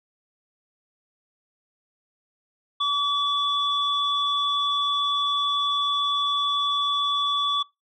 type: tone pair together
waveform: sine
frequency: 1145 / 3444 Hz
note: D6 / A7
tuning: -44 / -38 cents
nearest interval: octave + perfect fifth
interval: 1906 cents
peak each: -23 dBFS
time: 2.8-7.63 s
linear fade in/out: 10 ms
effects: noise-tail reverb RT60 0.2 s tail -22 dB re dry + tanh soft clip ceiling -13 dBFS